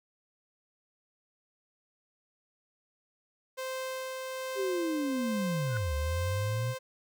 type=tone with tremolo; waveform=sawtooth; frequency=521 Hz; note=C5; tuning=7 cents flat; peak=-30 dBFS; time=3.57-6.79 s; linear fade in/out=20 ms; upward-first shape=sine; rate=1.2 Hz; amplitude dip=25%
type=linear two-way sweep; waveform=sine; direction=down then up; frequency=403.4 to 70.3 to 124.3 Hz; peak=-29 dBFS; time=4.55-6.75 s; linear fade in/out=50 ms; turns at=5.94 s
type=tone with exponential growth; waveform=sine; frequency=1480 Hz; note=F#6; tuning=in tune; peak=-31 dBFS; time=5.63-5.77 s; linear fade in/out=0 ms; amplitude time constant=30 ms
effects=none